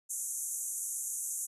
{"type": "band-pass noise", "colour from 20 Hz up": "pink", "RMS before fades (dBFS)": -37, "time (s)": [0.09, 1.47], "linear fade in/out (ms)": 20, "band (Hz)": [6300, 12000], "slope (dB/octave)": 96, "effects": []}